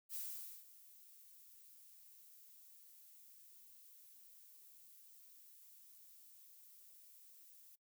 violet noise with ADSR envelope, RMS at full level -44 dBFS, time 0.09-7.76 s, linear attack 58 ms, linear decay 490 ms, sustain -18 dB, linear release 12 ms, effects noise-tail reverb RT60 0.1 s tail -21 dB re dry

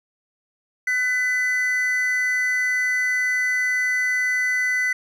triangle tone pair together, 1500 / 2002 Hz, F#6 / B6, +23 / +23 cents, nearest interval perfect fourth, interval 500 cents, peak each -25 / -18 dBFS, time 0.87-4.93 s, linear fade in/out 5 ms, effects none

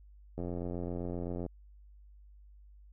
click train, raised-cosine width 2 ms, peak -25 dBFS, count 96, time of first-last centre 0.38-1.463 s, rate 87.7 Hz, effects added 50 Hz sine -53 dBFS peak until 2.92 s

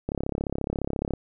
click train, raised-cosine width 2 ms, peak -14 dBFS, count 37, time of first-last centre 0.09-1.137 s, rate 34.4 Hz, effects none

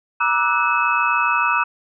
sine tone cluster, 951 / 1183 / 1310 / 1482 / 2583 Hz, A#5 / D6 / E6 / F#6 / E7, +34 / +12 / -11 / +2 / -36 cents, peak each -22 dBFS, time 0.2-1.64 s, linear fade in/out 10 ms, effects none

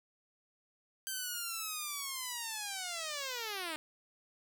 5% pulse linear sweep, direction down, 1566 to 300 Hz, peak -26 dBFS, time 1.07-3.76 s, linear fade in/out 0 ms, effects none

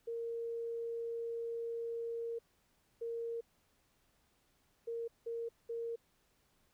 sine tone bursts at uneven times, 463.6 Hz, A#4, 10 cents flat, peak -37 dBFS, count 5, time 0.07-2.39 / 3.01-3.41 / 4.87-5.08 / 5.26-5.49 / 5.69-5.96 s, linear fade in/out 10 ms, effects pink hiss -74 dBFS RMS until 6.73 s

